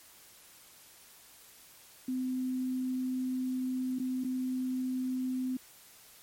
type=tone with dropouts; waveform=sine; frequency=256.2 Hz; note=C4; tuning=36 cents flat; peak=-30 dBFS; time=2.08-5.57 s; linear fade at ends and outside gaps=5 ms; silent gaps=3.988-3.998 / 4.239-4.246 s; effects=white hiss -56 dBFS RMS until 6.22 s + MP3 64 kbps